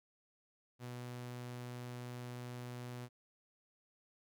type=tone; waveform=sawtooth; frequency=122.9 Hz; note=B2; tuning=8 cents flat; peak=-40 dBFS; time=0.79-3.09 s; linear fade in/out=50 ms; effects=none